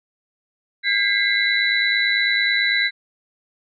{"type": "tone cluster", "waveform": "sine", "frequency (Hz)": [1613, 2004, 2113, 3952], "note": ["G6", "B6", "C7", "B7"], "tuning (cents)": [49, 25, 16, 0], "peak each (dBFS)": -22, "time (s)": [0.83, 2.91], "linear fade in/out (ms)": 50, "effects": []}